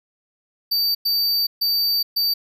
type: tone bursts at uneven times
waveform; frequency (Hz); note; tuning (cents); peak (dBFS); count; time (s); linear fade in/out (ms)
square; 4623; D8; -28; -18; 4; 0.71-0.95 / 1.05-1.47 / 1.61-2.03 / 2.16-2.34; 10
effects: none